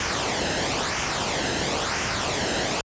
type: noise with flanger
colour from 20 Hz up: pink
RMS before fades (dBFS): -25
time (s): 0-2.81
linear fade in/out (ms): 2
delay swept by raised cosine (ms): 0.24 to 0.88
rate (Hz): 0.99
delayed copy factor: -0.5
effects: high-pass 60 Hz 12 dB/octave + resampled to 16000 Hz